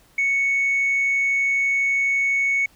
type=tone; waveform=sine; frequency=2217 Hz; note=C#7; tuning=in tune; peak=-16 dBFS; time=0.18-2.66 s; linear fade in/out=5 ms; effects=tanh soft clip ceiling -15 dBFS + pink hiss -56 dBFS RMS until 2.75 s